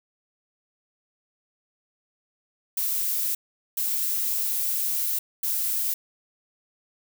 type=noise bursts at uneven times; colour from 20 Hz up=violet; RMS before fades=-26 dBFS; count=3; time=2.77-3.35 / 3.77-5.19 / 5.43-5.94 s; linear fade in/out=5 ms; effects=none

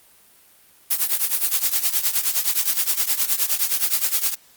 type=noise with tremolo; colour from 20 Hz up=blue; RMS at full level=-17 dBFS; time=0.9-4.35 s; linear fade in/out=10 ms; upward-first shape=triangle; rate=9.6 Hz; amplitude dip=90%; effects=white hiss -53 dBFS RMS until 4.56 s + Opus 32 kbps

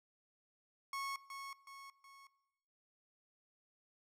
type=tone with echo; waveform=30% pulse; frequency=1099 Hz; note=C#6; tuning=15 cents flat; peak=-37 dBFS; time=0.93-1.16 s; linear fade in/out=2 ms; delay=370 ms; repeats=3; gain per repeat=-6 dB; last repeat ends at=2.27 s; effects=noise-tail reverb RT60 1.0 s tail -19 dB re dry + low-pass 12000 Hz 12 dB/octave

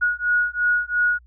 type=beating tone pair; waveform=sine; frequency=1451 / 1453.9 Hz; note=F#6 / F#6; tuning=-34 / -31 cents; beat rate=2.9 Hz; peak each=-21 dBFS; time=0.01-1.19 s; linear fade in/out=20 ms; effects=added 60 Hz sine -48 dBFS peak until 1.26 s

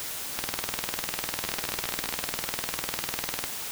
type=two click trains; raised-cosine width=0.2 ms; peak=-13 / -9 dBFS; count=11 / 62; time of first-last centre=1.45-2.126 / 0.39-3.44 s; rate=14.8 / 20 Hz; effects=white hiss -35 dBFS RMS until 3.71 s

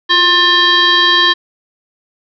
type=tone with frequency modulation; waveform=sine; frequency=2489 Hz; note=D#7; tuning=in tune; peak=-7 dBFS; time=0.09-1.34 s; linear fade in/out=20 ms; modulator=714 Hz; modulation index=2.3; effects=none

